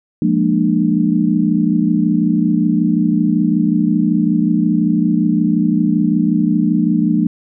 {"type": "chord", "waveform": "sine", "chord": "Bb dominant seventh", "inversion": "second", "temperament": "equal with one note detuned", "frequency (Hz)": [174.61, 207.7, 233.1, 299.7], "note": ["F3", "Ab3", "Bb3", "D4"], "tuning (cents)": [0, 0, 0, 35], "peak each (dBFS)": -17, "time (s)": [0.22, 7.27], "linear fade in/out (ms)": 2, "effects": []}